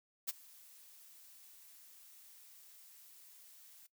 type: noise with ADSR envelope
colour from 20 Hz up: blue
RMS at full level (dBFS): -35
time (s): 0.27-3.87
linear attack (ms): 21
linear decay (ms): 23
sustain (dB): -24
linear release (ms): 10
effects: noise-tail reverb RT60 0.1 s tail -18 dB re dry